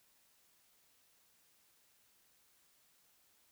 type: silence
effects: white hiss -71 dBFS RMS until 3.51 s